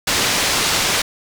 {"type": "low-pass noise", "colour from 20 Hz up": "white", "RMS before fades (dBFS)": -18, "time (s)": [0.07, 1.02], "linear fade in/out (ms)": 5, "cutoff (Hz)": 5900, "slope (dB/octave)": 12, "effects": []}